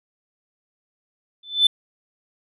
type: tone with exponential growth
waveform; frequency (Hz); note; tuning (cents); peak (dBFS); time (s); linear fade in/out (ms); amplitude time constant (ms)
sine; 3520; A7; 0; -7; 1.43-1.67; 5; 52
effects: tanh soft clip ceiling -8 dBFS